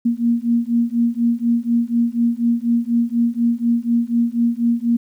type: beating tone pair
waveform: sine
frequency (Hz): 233.1 / 237.2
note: A#3 / A#3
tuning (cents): 0 / +30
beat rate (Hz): 4.1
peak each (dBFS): -18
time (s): 0.05-4.97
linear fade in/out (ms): 10
effects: 9-bit